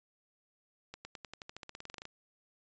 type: accelerating click train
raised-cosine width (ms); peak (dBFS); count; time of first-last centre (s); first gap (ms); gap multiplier
0.2; -27; 18; 0.94-2.054; 110; 0.93
effects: resampled to 16000 Hz